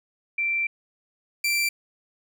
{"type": "tone pair in turn", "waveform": ["sine", "sawtooth"], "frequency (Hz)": [2349, 2349], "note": ["D7", "D7"], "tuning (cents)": [0, 0], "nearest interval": "unison", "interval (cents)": 0, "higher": "neither", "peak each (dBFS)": [-22, -18], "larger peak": "second", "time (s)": [[0.38, 0.67], [1.44, 1.69]], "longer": "first", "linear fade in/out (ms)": 5, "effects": []}